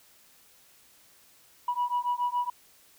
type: beating tone pair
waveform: sine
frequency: 972 / 979.1 Hz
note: B5 / B5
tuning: -28 / -15 cents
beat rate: 7.1 Hz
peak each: -28 dBFS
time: 1.68-2.5 s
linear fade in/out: 5 ms
effects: tanh soft clip ceiling -21 dBFS + white hiss -59 dBFS RMS until 2.98 s